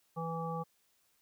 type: harmonic tone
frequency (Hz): 164.81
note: E3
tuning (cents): 0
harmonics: 1 / 3 / 5 / 7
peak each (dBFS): -38 / -41 / -41 / -42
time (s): 0.16-0.64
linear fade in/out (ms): 20
effects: white hiss -73 dBFS RMS until 1.21 s